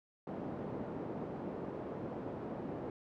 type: band-pass noise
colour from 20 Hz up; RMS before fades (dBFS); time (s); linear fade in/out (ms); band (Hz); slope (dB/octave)
pink; -42; 0.27-2.9; 2; 190 to 580; 12
effects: none